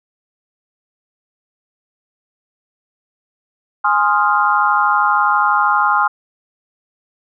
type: chord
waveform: sine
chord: F minor seventh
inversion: first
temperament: equal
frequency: 830.6 / 1046.5 / 1244.5 / 1396.9 Hz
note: Ab5 / C6 / Eb6 / F6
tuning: 0 / 0 / 0 / 0 cents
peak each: -17 dBFS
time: 3.84-6.08 s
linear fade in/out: 10 ms
effects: none